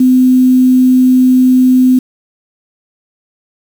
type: tone with quantisation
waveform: sine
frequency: 255.2 Hz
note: C4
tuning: 43 cents flat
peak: -4 dBFS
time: 0-1.99 s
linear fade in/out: 5 ms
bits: 5
effects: none